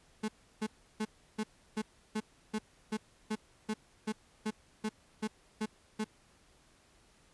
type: tone bursts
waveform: 35% pulse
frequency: 215.9 Hz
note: A3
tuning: 33 cents flat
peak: -30 dBFS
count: 16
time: 0.23-6.044 s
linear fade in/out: 10 ms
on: 54 ms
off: 330 ms
effects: pink hiss -65 dBFS RMS until 7.33 s + resampled to 24000 Hz